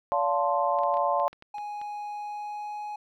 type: chord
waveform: sine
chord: D minor seventh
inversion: none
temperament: equal with one note detuned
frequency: 573.9 / 698.5 / 880 / 1046.5 Hz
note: D5 / F5 / A5 / C6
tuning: -40 / 0 / 0 / 0 cents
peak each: -28 dBFS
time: 0.12-1.28 s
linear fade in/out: 0 ms
type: clicks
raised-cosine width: 0.3 ms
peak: -31 dBFS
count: 10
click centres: 0.788 / 0.835 / 0.941 / 0.971 / 1.199 / 1.28 / 1.33 / 1.424 / 1.583 / 1.815 s
type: tone with pitch glide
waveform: triangle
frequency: 830.6 to 836.9 Hz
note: G#5 to G#5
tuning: 0 to +13 cents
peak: -31 dBFS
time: 1.54-2.96 s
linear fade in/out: 5 ms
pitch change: +13 cents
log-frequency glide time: 2.11-2.82 s
effects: none